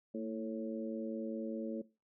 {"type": "harmonic tone with a mistuned harmonic", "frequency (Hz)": 110, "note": "A2", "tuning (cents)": 0, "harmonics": [2, 3, 4, 5], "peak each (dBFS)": [-39, -43, -45, -44], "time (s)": [0.14, 1.82], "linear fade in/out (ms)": 10, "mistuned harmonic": 2, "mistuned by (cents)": 40, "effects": ["noise-tail reverb RT60 0.3 s tail -20 dB re dry"]}